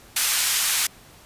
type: band-pass noise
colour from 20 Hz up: white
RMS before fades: -22 dBFS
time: 0.16-0.87 s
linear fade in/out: 5 ms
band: 1300 to 12000 Hz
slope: 12 dB/octave
effects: pink hiss -49 dBFS RMS until 1.25 s + resampled to 32000 Hz